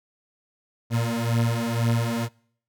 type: beating tone pair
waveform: 30% pulse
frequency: 115.5 / 117.5 Hz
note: A#2 / A#2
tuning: -16 / +14 cents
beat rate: 2 Hz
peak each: -22 dBFS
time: 0.9-2.29 s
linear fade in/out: 50 ms
effects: noise-tail reverb RT60 0.6 s tail -25 dB re dry